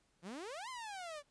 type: exponential two-way sweep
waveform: sawtooth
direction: up then down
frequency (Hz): 161 to 1061 to 564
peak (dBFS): -40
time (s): 0.22-1.23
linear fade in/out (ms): 50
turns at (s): 0.69
effects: pink hiss -75 dBFS RMS until 1.3 s + resampled to 22050 Hz